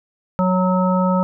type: harmonic tone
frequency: 184.4 Hz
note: F#3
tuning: 6 cents flat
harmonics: 1 / 3 / 5 / 7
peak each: -16 / -21 / -23 / -24 dBFS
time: 0.39-1.23 s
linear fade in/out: 0 ms
effects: none